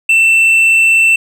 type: tone with hard clipping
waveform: sine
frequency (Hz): 2676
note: E7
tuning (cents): +25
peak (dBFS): -7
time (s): 0.09-1.16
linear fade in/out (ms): 5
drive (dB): 3
effects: none